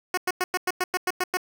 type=tone bursts; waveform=10% pulse; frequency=365.1 Hz; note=F#4; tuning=23 cents flat; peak=-14 dBFS; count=10; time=0.14-1.371 s; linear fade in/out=2 ms; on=34 ms; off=99 ms; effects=none